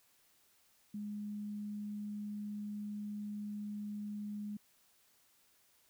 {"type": "tone", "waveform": "sine", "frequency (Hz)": 207.7, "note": "G#3", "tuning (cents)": 0, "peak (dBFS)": -39, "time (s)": [0.94, 4.57], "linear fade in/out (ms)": 5, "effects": ["white hiss -70 dBFS RMS until 5.89 s"]}